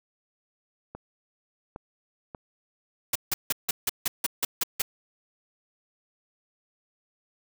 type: clicks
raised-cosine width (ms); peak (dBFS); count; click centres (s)
1; -24; 3; 0.95 / 1.761 / 2.348
type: noise bursts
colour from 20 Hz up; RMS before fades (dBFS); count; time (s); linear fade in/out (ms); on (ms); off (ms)
white; -25; 10; 3.13-4.82; 5; 25; 160
effects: none